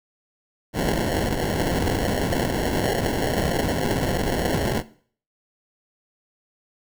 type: noise with sample-and-hold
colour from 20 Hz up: white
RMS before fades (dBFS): -23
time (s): 0.73-4.83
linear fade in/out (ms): 50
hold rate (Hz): 1225
effects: noise-tail reverb RT60 0.5 s tail -18 dB re dry